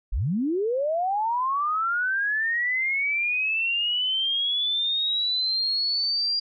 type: linear sweep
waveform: sine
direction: up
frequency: 30.24 to 4800 Hz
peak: -22 dBFS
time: 0.12-6.4 s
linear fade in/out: 10 ms
effects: none